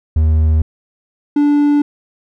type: tone pair in turn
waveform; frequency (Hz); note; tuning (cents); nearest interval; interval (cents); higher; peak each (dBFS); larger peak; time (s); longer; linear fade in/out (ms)
triangle; 78.5 / 291.3; D#2 / D4; +16 / -14; octave + major seventh; 2270; second; -7; neither; 0.16-0.62 / 1.36-1.82; neither; 5
effects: none